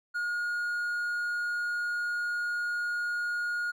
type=tone; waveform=triangle; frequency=1434 Hz; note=F6; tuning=45 cents sharp; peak=-27 dBFS; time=0.14-3.72 s; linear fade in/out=20 ms; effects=none